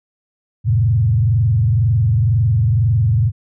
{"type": "tone with frequency modulation", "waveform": "sine", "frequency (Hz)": 111.6, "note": "A2", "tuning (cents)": 25, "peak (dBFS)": -11, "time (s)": [0.64, 3.32], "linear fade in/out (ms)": 50, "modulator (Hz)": 22, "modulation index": 1, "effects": []}